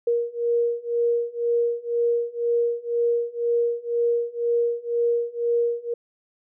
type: beating tone pair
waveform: sine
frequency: 471 / 473 Hz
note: A#4 / A#4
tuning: +18 / +25 cents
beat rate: 2 Hz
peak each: -24 / -23 dBFS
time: 0.07-5.94 s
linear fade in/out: 5 ms
effects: none